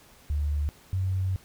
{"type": "tone pair in turn", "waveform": "sine", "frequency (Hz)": [73.42, 94.12], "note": ["D2", "F#2"], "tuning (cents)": [0, 30], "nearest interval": "major third", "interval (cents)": 430, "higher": "second", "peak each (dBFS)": -24, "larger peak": "neither", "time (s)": [[0.3, 0.69], [0.93, 1.36]], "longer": "second", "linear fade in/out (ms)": 0, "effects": ["pink hiss -55 dBFS RMS until 1.44 s"]}